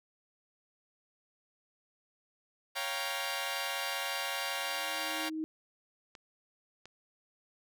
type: chord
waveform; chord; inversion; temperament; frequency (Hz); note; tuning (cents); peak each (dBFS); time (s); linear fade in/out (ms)
10% pulse; G half-diminished seventh; second; equal with one note detuned; 554.4 / 698.5 / 784 / 941.5; Db5 / F5 / G5 / Bb5; 0 / 0 / 0 / +17; -31; 2.75-5.3; 20
type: tone with exponential growth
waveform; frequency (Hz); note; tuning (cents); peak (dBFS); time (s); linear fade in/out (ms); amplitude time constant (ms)
sine; 314.9; D#4; +21; -31; 4.47-5.44; 0; 210
type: clicks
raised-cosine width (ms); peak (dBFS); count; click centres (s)
0.2; -32; 2; 6.152 / 6.856
effects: none